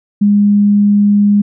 sine tone, 204.7 Hz, G#3, 25 cents flat, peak -6 dBFS, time 0.21-1.42 s, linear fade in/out 10 ms, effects none

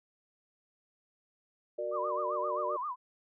sine chord, Gb augmented, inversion none, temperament equal with one note detuned, 370 / 466.2 / 595.2 Hz, Gb4 / Bb4 / D5, 0 / 0 / +23 cents, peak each -40 / -39 / -34 dBFS, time 1.78-2.77 s, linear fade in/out 10 ms
sine tone with vibrato, 1097 Hz, C#6, 18 cents flat, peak -33 dBFS, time 1.91-2.96 s, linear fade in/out 50 ms, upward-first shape sine, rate 7.6 Hz, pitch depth 200 cents each way
effects none

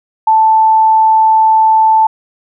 sine tone, 880 Hz, A5, in tune, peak -5 dBFS, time 0.27-2.07 s, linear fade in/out 5 ms, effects none

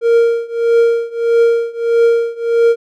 triangle tone with tremolo, 465.1 Hz, A#4, 4 cents flat, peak -4 dBFS, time 0.01-2.76 s, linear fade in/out 50 ms, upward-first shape triangle, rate 1.6 Hz, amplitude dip 95%, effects none

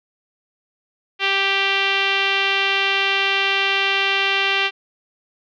5% pulse tone with low-pass filter, 392 Hz, G4, in tune, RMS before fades -19 dBFS, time 1.19-4.71 s, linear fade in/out 50 ms, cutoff 2900 Hz, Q 2.4, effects none

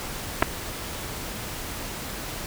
clicks, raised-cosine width 0.5 ms, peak -3 dBFS, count 2, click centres 0.424 / 0.427 s, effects pink hiss -34 dBFS RMS until 2.46 s

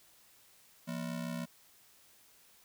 square ring-modulated tone, 203.4 Hz, G#3, 36 cents flat, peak -34 dBFS, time 0.87-1.46 s, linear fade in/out 20 ms, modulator 33.2 Hz, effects white hiss -63 dBFS RMS until 2.64 s

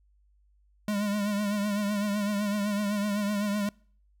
square tone with vibrato, 205.4 Hz, G#3, 19 cents flat, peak -27 dBFS, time 0.88-3.69 s, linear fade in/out 2 ms, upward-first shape triangle, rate 7.9 Hz, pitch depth 61 cents each way, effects noise-tail reverb RT60 0.5 s tail -26 dB re dry + added 50 Hz sine -61 dBFS peak until 4.2 s

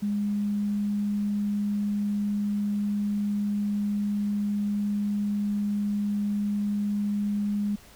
sine tone, 205.4 Hz, G#3, 19 cents flat, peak -24 dBFS, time 0.02-7.76 s, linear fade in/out 10 ms, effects pink hiss -52 dBFS RMS until 7.95 s

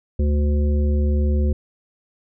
harmonic tone, 73.2 Hz, D2, 5 cents flat, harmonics 1 / 3 / 5 / 7, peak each -16 / -26 / -30 / -33 dBFS, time 0.19-1.53 s, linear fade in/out 5 ms, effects none

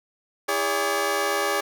15% pulse tone cluster, 328.7 / 406.4 / 569 Hz, E4 / G#4 / C#5, -5 / -38 / +45 cents, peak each -27 / -19 / -19 dBFS, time 0.48-1.61 s, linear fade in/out 10 ms, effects none

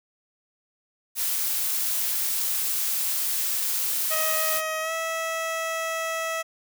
blue noise, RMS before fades -26 dBFS, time 1.15-4.62 s, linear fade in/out 50 ms
15% pulse tone with pitch glide, 632 to 651.3 Hz, D#5 to E5, +27 to -21 cents, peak -20 dBFS, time 4.1-6.43 s, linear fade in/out 20 ms, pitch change +52 cents, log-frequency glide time 4.81-4.92 s
effects none

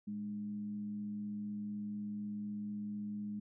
sine tone with frequency modulation, 207.7 Hz, G#3, in tune, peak -38 dBFS, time 0.07-3.4 s, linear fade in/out 10 ms, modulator 95.9 Hz, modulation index 0.26, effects none

